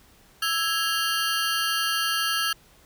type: ring-modulated tone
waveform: 20% pulse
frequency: 1488 Hz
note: F#6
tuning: 9 cents sharp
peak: -15 dBFS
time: 0.42-2.53 s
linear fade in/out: 5 ms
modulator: 166 Hz
effects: pink hiss -56 dBFS RMS until 2.85 s